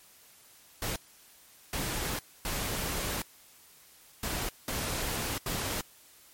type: noise bursts at uneven times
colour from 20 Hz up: pink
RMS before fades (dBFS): -33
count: 6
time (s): 0.82-0.96 / 1.73-2.19 / 2.45-3.22 / 4.23-4.49 / 4.68-5.38 / 5.46-5.81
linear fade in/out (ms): 2
effects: white hiss -57 dBFS RMS until 6.33 s + MP3 64 kbps